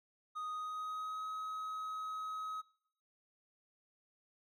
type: tone with pitch glide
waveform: triangle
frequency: 1244.5 to 1272.1 Hz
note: D#6 to D#6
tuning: 0 to +38 cents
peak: -37 dBFS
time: 0.35-2.62 s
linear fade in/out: 20 ms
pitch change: +38 cents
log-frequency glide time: 0.51-1.26 s
effects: noise-tail reverb RT60 0.8 s tail -23 dB re dry